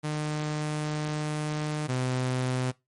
sawtooth tone pair in turn, 151.6 / 127.71 Hz, D#3 / C3, -45 / -42 cents, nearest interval minor third, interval 297 cents, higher first, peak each -24 / -22 dBFS, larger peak second, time 0.03-1.88 / 1.88-2.72 s, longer first, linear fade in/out 20 ms, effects noise-tail reverb RT60 0.2 s tail -20 dB re dry + MP3 48 kbps

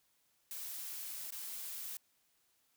blue noise with dropouts, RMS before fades -44 dBFS, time 0.51-1.97 s, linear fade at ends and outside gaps 1 ms, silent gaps 1.306-1.322 s, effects white hiss -75 dBFS RMS until 2.76 s

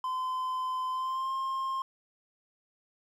triangle tone with pitch glide, 1026 to 1062.8 Hz, C6 to C6, -34 to +27 cents, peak -28 dBFS, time 0.04-1.82 s, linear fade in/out 2 ms, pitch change +61 cents, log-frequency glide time 0.9-1.33 s, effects 11-bit

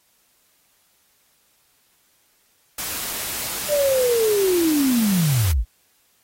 white noise, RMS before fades -28 dBFS, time 2.78-5.52 s, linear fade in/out 5 ms
sine linear sweep, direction down, 601 to 43.5 Hz, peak -16 dBFS, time 3.68-5.65 s, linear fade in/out 50 ms
effects white hiss -62 dBFS RMS until 6.23 s + AAC 48 kbps

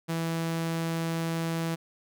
sawtooth tone, 164.81 Hz, E3, in tune, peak -24 dBFS, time 0.08-1.76 s, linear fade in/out 20 ms, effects none

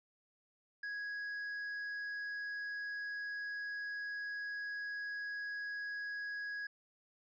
triangle tone with tanh clipping, 1661.2 Hz, G#6, in tune, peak -40 dBFS, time 0.83-6.67 s, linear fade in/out 5 ms, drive 9 dB, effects resampled to 16000 Hz

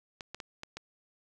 clicks, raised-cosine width 0.2 ms, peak -23 dBFS, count 5, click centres 0.208 / 0.346 / 0.402 / 0.634 / 0.77 s, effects none

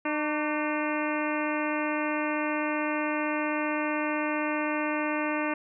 harmonic tone with a mistuned harmonic, 302.6 Hz, D#4, 48 cents flat, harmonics 1 / 2 / 3 / 4 / 5 / 6 / 7 / 8 / 9, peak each -30 / -33 / -35 / -36 / -37 / -38 / -38 / -39 / -40 dBFS, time 0.05-5.54 s, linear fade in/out 5 ms, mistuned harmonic 4, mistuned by -65 cents, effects none

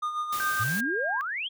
triangle tone with tremolo, 1221 Hz, D#6, 33 cents flat, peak -24 dBFS, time 0.02-0.64 s, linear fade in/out 10 ms, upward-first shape sine, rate 7.1 Hz, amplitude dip 55%
white noise, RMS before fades -36 dBFS, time 0.32-0.81 s, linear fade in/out 10 ms
sine tone with pitch glide, 1563 to 1612.5 Hz, G6 to G6, -6 to +48 cents, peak -27 dBFS, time 0.4-1.21 s, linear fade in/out 0 ms, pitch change +54 cents, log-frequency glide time 0.67-0.77 s
sine exponential sweep, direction up, 98 to 3400 Hz, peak -29 dBFS, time 0.59-1.49 s, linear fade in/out 20 ms
effects none

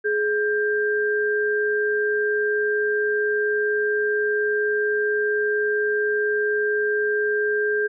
sine tone pair together, 420.5 / 1587.6 Hz, G#4 / G6, +22 / +22 cents, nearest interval octave + major seventh, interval 2300 cents, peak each -21 / -23 dBFS, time 0.04-7.88 s, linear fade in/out 20 ms, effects none

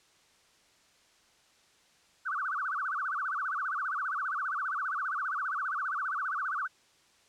sine tone with vibrato, 1318.5 Hz, E6, in tune, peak -30 dBFS, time 2.25-6.68 s, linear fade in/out 20 ms, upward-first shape sine, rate 15 Hz, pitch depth 280 cents each way, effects white hiss -64 dBFS RMS until 7.28 s + low-pass 7000 Hz 12 dB/octave

